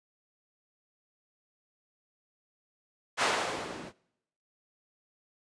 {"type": "noise with low-pass filter sweep", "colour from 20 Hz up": "violet", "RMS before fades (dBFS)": -32, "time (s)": [3.17, 3.93], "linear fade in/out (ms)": 50, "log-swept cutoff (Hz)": [1100, 220], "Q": 0.71, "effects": ["noise-tail reverb RT60 0.8 s tail -23 dB re dry", "resampled to 22050 Hz"]}